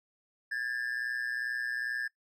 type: ring-modulated tone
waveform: triangle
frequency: 1700 Hz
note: G#6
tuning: 40 cents sharp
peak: -27 dBFS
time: 0.51-2.08 s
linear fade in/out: 10 ms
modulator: 61.2 Hz
effects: noise-tail reverb RT60 0.1 s tail -20 dB re dry